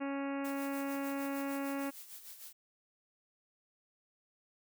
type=harmonic tone; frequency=277.2 Hz; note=C#4; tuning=in tune; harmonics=1 / 2 / 3 / 4 / 5 / 6 / 7 / 8 / 9 / 10; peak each=-36 / -42 / -46 / -48 / -50 / -52 / -53 / -54 / -55 / -56 dBFS; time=0-1.91 s; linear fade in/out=20 ms
type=noise with tremolo; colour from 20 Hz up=blue; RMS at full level=-48 dBFS; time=0.44-2.53 s; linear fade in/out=10 ms; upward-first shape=sine; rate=6.6 Hz; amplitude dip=60%
effects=none